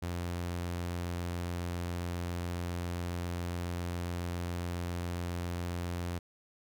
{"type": "tone", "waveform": "sawtooth", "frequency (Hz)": 87.3, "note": "F2", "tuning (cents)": 0, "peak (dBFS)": -30, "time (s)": [0.02, 6.19], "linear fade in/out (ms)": 10, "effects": []}